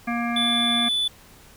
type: harmonic tone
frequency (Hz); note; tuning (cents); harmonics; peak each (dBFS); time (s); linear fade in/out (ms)
236; A#3; +22; 1 / 3 / 5 / 7 / 9 / 10; -25 / -30 / -32 / -33 / -35 / -35; 0.07-0.89; 10
type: tone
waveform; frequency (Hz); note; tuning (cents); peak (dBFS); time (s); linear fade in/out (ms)
triangle; 3479; A7; -20; -19; 0.36-1.08; 5
effects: pink hiss -50 dBFS RMS until 1.56 s